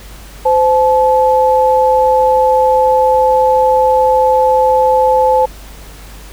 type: tone pair together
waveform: sine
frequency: 515.8 / 864 Hz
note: C5 / A5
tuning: -25 / -32 cents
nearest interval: major sixth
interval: 893 cents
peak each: -10 dBFS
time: 0.45-5.46 s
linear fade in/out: 10 ms
effects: added 50 Hz sine -32 dBFS peak until 6.32 s + pink hiss -37 dBFS RMS until 6.32 s